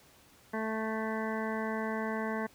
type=harmonic tone; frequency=220 Hz; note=A3; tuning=in tune; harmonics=1 / 2 / 3 / 4 / 5 / 7 / 8 / 9; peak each=-35 / -38 / -40 / -41 / -42 / -43 / -44 / -45 dBFS; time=0.53-2.47 s; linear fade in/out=10 ms; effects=pink hiss -60 dBFS RMS until 2.54 s + high-pass 60 Hz 12 dB/octave